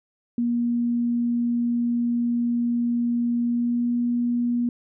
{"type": "tone with pitch glide", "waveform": "sine", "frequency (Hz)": [238, 240.3], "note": ["A#3", "B3"], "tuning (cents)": [36, -47], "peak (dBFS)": -20, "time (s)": [0.38, 4.69], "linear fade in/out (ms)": 2, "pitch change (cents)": 17, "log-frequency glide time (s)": [3.44, 3.92], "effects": []}